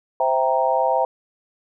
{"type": "chord", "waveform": "sine", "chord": "C dominant seventh", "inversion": "none", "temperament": "equal with one note detuned", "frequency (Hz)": [521.4, 659.3, 784, 932.3], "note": ["C5", "E5", "G5", "Bb5"], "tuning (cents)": [-6, 0, 0, 0], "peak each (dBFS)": -22, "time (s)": [0.2, 1.05], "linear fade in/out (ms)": 2, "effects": []}